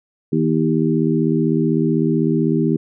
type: harmonic tone with a mistuned harmonic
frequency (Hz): 80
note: D#2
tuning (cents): +49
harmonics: 2 / 3 / 4 / 5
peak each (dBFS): -19 / -19 / -20 / -22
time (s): 0.32-2.77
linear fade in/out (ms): 10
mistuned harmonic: 5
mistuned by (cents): -18
effects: none